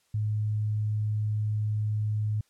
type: tone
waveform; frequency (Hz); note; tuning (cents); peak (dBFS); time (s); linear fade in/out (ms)
sine; 106.5; G#2; +44; -25; 0.14-2.41; 5
effects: white hiss -69 dBFS RMS until 2.49 s + low-pass 10000 Hz 12 dB/octave